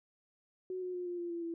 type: tone with pitch steps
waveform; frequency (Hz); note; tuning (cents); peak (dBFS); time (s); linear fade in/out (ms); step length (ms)
sine; 370 / 363.9 / 357.8 / 351.9 / 346 / 340.3 / 334.6; F#4 / F#4 / F4 / F4 / F4 / F4 / E4; 0 / -29 / +42 / +13 / -16 / -45 / +26; -36; 0.7-1.54; 2; 120
effects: none